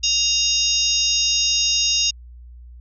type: harmonic tone with a mistuned harmonic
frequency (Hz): 932.3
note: A#5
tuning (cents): 0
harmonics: 3 / 4 / 5 / 6 / 7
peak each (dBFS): -23 / -23 / -23 / -23 / -23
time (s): 0.03-2.11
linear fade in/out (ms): 10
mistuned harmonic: 5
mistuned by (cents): +120
effects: added 60 Hz sine -38 dBFS peak until 2.8 s